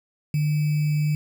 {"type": "tone with sample-and-hold", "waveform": "sine", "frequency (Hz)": 150.3, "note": "D3", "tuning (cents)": 40, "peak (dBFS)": -19, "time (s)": [0.34, 1.15], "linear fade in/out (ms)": 2, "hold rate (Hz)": 2450, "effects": []}